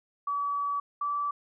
sine tone pair in turn, 1143 / 1157.6 Hz, D6 / D6, -47 / -25 cents, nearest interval unison, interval 22 cents, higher second, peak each -27 dBFS, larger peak neither, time 0.27-0.8 / 1.01-1.31 s, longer first, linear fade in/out 5 ms, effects none

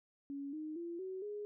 sine tone with pitch steps, 280.3 / 309.2 / 341.1 / 376.3 / 415.2 Hz, C#4 / D#4 / F4 / F#4 / G#4, +19 / -11 / -41 / +29 / 0 cents, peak -40 dBFS, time 0.3-1.45 s, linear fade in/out 0 ms, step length 230 ms, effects none

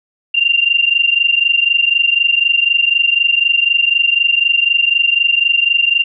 sine tone pair together, 2770 / 2794 Hz, F7 / F7, -15 / 0 cents, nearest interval unison, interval 15 cents, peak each -13 dBFS, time 0.34-6.04 s, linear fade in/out 10 ms, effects none

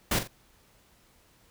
pink noise with echo, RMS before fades -26 dBFS, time 0.11-0.19 s, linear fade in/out 5 ms, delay 43 ms, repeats 2, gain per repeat -9 dB, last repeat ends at 0.276 s, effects pink hiss -62 dBFS RMS until 1.5 s

